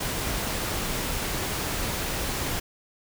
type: noise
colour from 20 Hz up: pink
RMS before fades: -29 dBFS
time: 0-2.6 s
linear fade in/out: 10 ms
effects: none